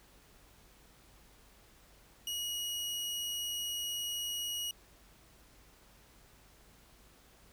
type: tone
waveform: sawtooth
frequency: 2899 Hz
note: F#7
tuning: 36 cents flat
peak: -32 dBFS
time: 2.27-4.71 s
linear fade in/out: 2 ms
effects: added 50 Hz sine -65 dBFS peak until 7.52 s + pink hiss -62 dBFS RMS until 7.52 s